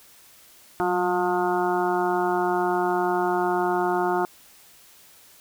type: harmonic tone with a mistuned harmonic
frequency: 178.9 Hz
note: F3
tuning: 42 cents sharp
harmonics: 1 / 2 / 4 / 5 / 6 / 7 / 8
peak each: -34 / -24 / -26 / -28 / -34 / -32 / -33 dBFS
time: 0.8-4.25 s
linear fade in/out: 0 ms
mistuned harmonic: 1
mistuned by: +44 cents
effects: white hiss -52 dBFS RMS until 5.4 s